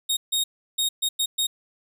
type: tone bursts at uneven times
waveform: sawtooth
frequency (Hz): 3729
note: A#7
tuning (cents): 0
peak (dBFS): -18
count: 6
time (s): 0.09-0.17 / 0.32-0.44 / 0.78-0.89 / 1.02-1.09 / 1.19-1.26 / 1.38-1.47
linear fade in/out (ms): 10
effects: none